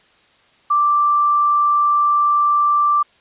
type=tone; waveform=sine; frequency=1174.7 Hz; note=D6; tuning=in tune; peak=-12 dBFS; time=0.7-3.03 s; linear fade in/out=10 ms; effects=white hiss -54 dBFS RMS until 3.2 s + resampled to 8000 Hz